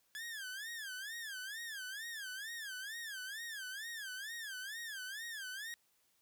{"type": "tone with vibrato", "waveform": "sawtooth", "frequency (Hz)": 1675, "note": "G#6", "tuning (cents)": 14, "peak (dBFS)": -39, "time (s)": [0.15, 5.74], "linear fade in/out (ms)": 0, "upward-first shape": "sine", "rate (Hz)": 2.2, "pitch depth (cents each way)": 200, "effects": ["white hiss -75 dBFS RMS until 6.21 s"]}